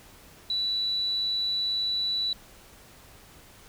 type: tone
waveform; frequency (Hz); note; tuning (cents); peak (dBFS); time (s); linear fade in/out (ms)
sine; 3951; B7; 0; -25; 0.5-2.33; 2
effects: pink hiss -52 dBFS RMS until 3.68 s